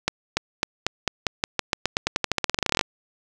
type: accelerating click train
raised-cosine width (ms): 0.2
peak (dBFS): -3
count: 28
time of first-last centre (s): 0.08-2.811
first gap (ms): 290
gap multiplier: 0.9
effects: none